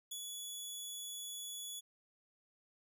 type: tone with ADSR envelope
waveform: 15% pulse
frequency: 3400 Hz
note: G#7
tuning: 40 cents sharp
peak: -34 dBFS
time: 0.11-1.81 s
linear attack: 8 ms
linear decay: 73 ms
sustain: -2 dB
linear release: 23 ms
effects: none